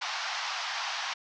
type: band-pass noise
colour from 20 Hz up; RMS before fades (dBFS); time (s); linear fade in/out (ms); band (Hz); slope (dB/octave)
pink; -34; 0.01-1.14; 10; 740 to 5900; 48
effects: none